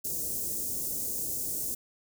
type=band-stop noise; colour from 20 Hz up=white; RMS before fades=-33 dBFS; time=0.04-1.75 s; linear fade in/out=10 ms; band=500 to 6500 Hz; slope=24 dB/octave; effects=none